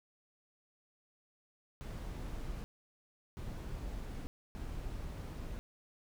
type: noise bursts at uneven times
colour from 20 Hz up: brown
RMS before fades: -42 dBFS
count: 3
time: 1.81-2.64 / 3.37-4.27 / 4.55-5.59 s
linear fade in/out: 0 ms
effects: none